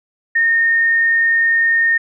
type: tone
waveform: sine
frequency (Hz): 1835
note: A#6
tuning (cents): -28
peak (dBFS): -11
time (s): 0.35-1.98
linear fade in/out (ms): 10
effects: none